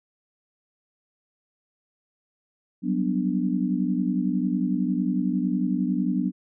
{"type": "chord", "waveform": "sine", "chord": "G major seventh", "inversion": "third", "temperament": "equal", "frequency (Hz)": [185, 196, 246.9, 293.7], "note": ["F#3", "G3", "B3", "D4"], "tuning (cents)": [0, 0, 0, 0], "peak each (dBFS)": [-26, -30, -26, -28], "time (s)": [2.82, 6.32], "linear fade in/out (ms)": 50, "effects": []}